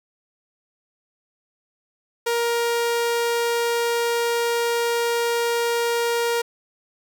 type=tone; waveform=sawtooth; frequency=470 Hz; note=A#4; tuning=14 cents sharp; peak=-16 dBFS; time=2.26-6.42 s; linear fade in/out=10 ms; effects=none